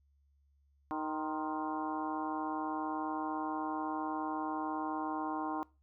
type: harmonic tone with a mistuned harmonic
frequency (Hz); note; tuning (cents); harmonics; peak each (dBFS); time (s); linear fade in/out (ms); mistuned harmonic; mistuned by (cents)
155.7; D#3; +2; 2 / 3 / 4 / 5 / 6 / 7 / 8 / 9; -38 / -50 / -48 / -40 / -42 / -41 / -51 / -52; 0.91-5.63; 0; 7; -57
effects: noise-tail reverb RT60 0.3 s tail -23 dB re dry + added 70 Hz sine -67 dBFS peak until 5.82 s